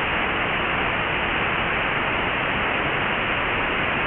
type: low-pass noise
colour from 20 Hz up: white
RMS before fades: -23 dBFS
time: 0-4.06 s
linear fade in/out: 0 ms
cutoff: 2900 Hz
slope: 96 dB/octave
effects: none